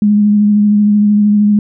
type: tone with vibrato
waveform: sine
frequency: 207.7 Hz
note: G#3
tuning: in tune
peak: -6 dBFS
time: 0.02-1.59 s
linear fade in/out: 2 ms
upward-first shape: triangle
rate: 13 Hz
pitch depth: 24 cents each way
effects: none